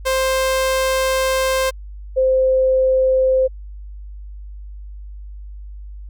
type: tone pair in turn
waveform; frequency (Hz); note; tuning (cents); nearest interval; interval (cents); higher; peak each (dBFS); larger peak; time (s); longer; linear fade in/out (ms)
sawtooth / sine; 525 / 521.1; C5 / C5; +6 / -7; unison; 13; first; -12; neither; 0.05-1.71 / 2.16-3.48; first; 20
effects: added 50 Hz sine -31 dBFS peak until 6.09 s